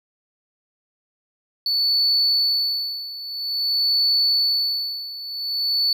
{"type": "tone with tremolo", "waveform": "triangle", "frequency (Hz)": 4465, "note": "C#8", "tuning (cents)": 12, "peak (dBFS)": -13, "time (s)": [1.66, 5.93], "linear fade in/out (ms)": 2, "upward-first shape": "sine", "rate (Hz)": 0.5, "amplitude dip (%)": 85, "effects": ["tanh soft clip ceiling -12 dBFS"]}